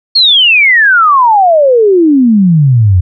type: exponential sweep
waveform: sine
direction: down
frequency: 4376 to 85.9 Hz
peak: -3 dBFS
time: 0.15-3.01 s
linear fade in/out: 10 ms
effects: none